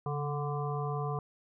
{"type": "harmonic tone with a mistuned harmonic", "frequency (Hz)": 146.3, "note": "D3", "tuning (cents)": -6, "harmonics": [1, 3, 5, 7, 8], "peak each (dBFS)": [-33, -38, -40, -41, -42], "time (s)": [0.06, 1.19], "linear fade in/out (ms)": 2, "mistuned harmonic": 1, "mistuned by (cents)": -55, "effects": []}